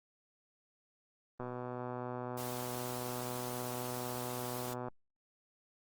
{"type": "click train", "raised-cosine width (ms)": 1, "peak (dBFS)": -27, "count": 433, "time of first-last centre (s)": [1.4, 4.884], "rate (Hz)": 124}
{"type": "noise", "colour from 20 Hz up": "white", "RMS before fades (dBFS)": -46, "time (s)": [2.37, 4.74], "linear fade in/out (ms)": 10}
{"effects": ["Opus 24 kbps"]}